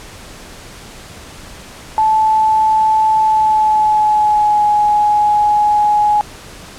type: tone with pitch glide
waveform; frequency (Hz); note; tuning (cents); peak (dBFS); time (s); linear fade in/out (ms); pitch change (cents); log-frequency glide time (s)
sine; 871 to 837.5; A5 to G#5; -18 to +14; -9; 1.98-6.21; 0; -68; 3.2-4.65
effects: pink hiss -35 dBFS RMS until 6.78 s + low-pass 10000 Hz 12 dB/octave